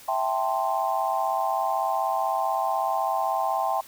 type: chord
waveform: sine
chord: A minor seventh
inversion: second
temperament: equal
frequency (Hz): 659.3 / 784 / 880 / 1046.5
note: E5 / G5 / A5 / C6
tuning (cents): 0 / 0 / 0 / 0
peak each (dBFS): -29 / -26 / -30 / -29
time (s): 0.08-3.81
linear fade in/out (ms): 5
effects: white hiss -48 dBFS RMS until 3.87 s